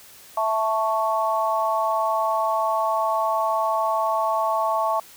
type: chord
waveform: sine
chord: A major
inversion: second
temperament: equal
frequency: 659.3 / 880 / 1108.7 Hz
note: E5 / A5 / C#6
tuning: 0 / 0 / 0 cents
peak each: -24 dBFS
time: 0.37-5 s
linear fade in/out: 5 ms
effects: white hiss -47 dBFS RMS until 5.16 s